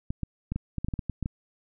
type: clicks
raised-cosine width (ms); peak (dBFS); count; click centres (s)
5; -17; 12; 0.105 / 0.233 / 0.52 / 0.56 / 0.783 / 0.846 / 0.885 / 0.938 / 0.992 / 1.097 / 1.227 / 1.259
effects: none